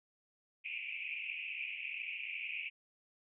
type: band-pass noise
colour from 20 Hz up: pink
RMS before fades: -42 dBFS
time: 0.64-2.7 s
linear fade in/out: 20 ms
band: 2300 to 2700 Hz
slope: 96 dB/octave
effects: none